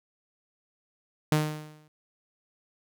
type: tone with exponential decay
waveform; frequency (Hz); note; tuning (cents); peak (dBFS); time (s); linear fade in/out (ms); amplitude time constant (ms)
sawtooth; 152.9; D#3; -30; -15; 1.32-1.88; 2; 120
effects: none